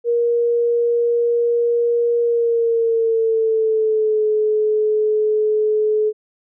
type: tone with pitch glide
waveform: sine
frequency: 472.5 to 428.3 Hz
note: A#4 to A4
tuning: +23 to -47 cents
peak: -14 dBFS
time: 0.04-6.13 s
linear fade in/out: 50 ms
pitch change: -170 cents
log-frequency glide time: 2.21-4.24 s
effects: none

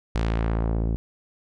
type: tone with low-pass filter sweep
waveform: sawtooth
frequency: 56 Hz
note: A1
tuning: 31 cents sharp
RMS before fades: -24 dBFS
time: 0.15-0.96 s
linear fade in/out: 0 ms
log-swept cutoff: 6000 to 320 Hz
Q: 0.78
effects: none

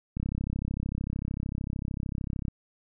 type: click train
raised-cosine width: 5 ms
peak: -19 dBFS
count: 78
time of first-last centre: 0.17-2.482 s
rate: 33.3 Hz
effects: none

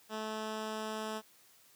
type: tone with low-pass filter sweep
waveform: 10% pulse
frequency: 217.3 Hz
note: A3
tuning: 21 cents flat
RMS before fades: -39 dBFS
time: 0.09-1.22 s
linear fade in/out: 50 ms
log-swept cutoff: 6700 to 11000 Hz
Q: 0.77
effects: white hiss -63 dBFS RMS until 1.75 s + high-pass 100 Hz 12 dB/octave

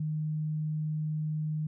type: tone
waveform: sine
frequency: 154.1 Hz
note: D#3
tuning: 16 cents flat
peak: -29 dBFS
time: 0-1.67 s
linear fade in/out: 5 ms
effects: none

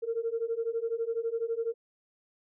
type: beating tone pair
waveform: sine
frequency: 452.4 / 464.4 Hz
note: A4 / A#4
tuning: +48 / -7 cents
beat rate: 12 Hz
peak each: -32 / -31 dBFS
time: 0.02-1.74 s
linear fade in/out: 20 ms
effects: tanh soft clip ceiling -21 dBFS

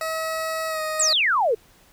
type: tone with pitch glide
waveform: 20% pulse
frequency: 642 to 624.8 Hz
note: E5 to D#5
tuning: -46 to +7 cents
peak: -20 dBFS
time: 0.01-1.13 s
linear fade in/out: 2 ms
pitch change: -47 cents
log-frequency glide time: 0.68-0.81 s
type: exponential sweep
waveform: sine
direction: down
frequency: 8470 to 415.3 Hz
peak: -17 dBFS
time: 0.99-1.55 s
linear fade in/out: 10 ms
effects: pink hiss -55 dBFS RMS until 1.92 s

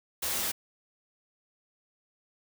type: noise with comb filter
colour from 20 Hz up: white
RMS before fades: -31 dBFS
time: 0.22-0.52 s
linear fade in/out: 10 ms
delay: 6.8 ms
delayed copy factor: -0.5
effects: none

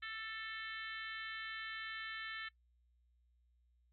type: harmonic tone with a mistuned harmonic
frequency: 442.7 Hz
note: A4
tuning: 11 cents sharp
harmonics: 3 / 4 / 5 / 6 / 7 / 8 / 9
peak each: -50 / -46 / -50 / -57 / -52 / -56 / -56 dBFS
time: 0.02-2.49 s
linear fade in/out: 10 ms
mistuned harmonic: 5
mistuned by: -17 cents
effects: noise-tail reverb RT60 0.1 s tail -21 dB re dry + added 60 Hz sine -70 dBFS peak until 3.92 s

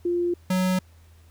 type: tone pair in turn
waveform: sine / square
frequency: 349.2 / 184.98 Hz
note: F4 / F#3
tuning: 0 / 0 cents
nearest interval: major seventh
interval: 1100 cents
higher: first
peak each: -21 dBFS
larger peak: neither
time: 0.05-0.34 / 0.5-0.79 s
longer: neither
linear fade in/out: 5 ms
effects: added 82 Hz sine -50 dBFS peak until 1.3 s + pink hiss -61 dBFS RMS until 1.3 s

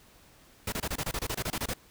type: noise bursts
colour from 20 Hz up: pink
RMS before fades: -32 dBFS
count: 14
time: 0.67-1.737 s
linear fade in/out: 5 ms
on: 53 ms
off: 25 ms
effects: pink hiss -58 dBFS RMS until 1.9 s

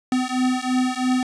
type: beating tone pair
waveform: square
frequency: 252.8 / 255.8 Hz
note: B3 / C4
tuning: +41 / -39 cents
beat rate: 3 Hz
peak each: -23 dBFS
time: 0.12-1.23 s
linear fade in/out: 2 ms
effects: resampled to 22050 Hz + 9-bit

